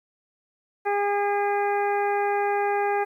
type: harmonic tone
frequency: 406.6 Hz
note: G#4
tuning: 37 cents flat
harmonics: 1 / 2 / 3 / 4 / 5 / 6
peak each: -25 / -24 / -35 / -33 / -36 / -39 dBFS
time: 0.85-3.05 s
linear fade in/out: 20 ms
effects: 10-bit